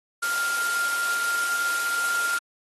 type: tone in noise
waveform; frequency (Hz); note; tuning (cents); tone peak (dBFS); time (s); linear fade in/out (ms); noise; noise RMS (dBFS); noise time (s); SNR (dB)
sine; 1396.9; F6; 0; -24; 0.22-2.39; 10; white; -31; 0.22-2.39; +4
effects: high-pass 400 Hz 12 dB/octave + AAC 32 kbps